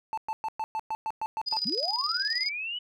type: tone bursts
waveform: triangle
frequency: 880 Hz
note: A5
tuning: in tune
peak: -26 dBFS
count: 10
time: 0.13-1.57 s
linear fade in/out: 0 ms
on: 45 ms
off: 110 ms
type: tone with tremolo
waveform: sine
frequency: 4951 Hz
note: D#8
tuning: 9 cents flat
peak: -25 dBFS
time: 1.46-2.5 s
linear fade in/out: 20 ms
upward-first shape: square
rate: 19 Hz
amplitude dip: 70%
type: linear sweep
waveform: sine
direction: up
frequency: 169.3 to 3000 Hz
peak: -31 dBFS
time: 1.65-2.79 s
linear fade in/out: 10 ms
effects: none